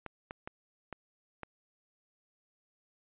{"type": "clicks", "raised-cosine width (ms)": 0.5, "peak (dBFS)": -25, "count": 5, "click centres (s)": [0.063, 0.309, 0.475, 0.927, 1.433], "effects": ["resampled to 8000 Hz"]}